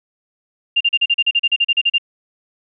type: tone bursts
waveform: sine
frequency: 2794 Hz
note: F7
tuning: in tune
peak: -11 dBFS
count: 15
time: 0.76-1.983 s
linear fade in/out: 10 ms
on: 47 ms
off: 37 ms
effects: none